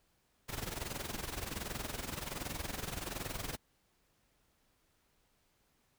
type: noise with amplitude modulation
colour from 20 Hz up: pink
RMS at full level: -38 dBFS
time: 0.48-3.57 s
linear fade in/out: 20 ms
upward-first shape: sine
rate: 21.3 Hz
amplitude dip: 75%
effects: pink hiss -74 dBFS RMS until 5.98 s